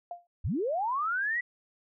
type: tone with exponential decay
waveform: sine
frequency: 698.5 Hz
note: F5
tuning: in tune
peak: -32 dBFS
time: 0.11-0.27 s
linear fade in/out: 2 ms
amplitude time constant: 33 ms
type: linear sweep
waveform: sine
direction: up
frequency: 50.3 to 1986 Hz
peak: -27 dBFS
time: 0.44-1.41 s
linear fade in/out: 10 ms
effects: none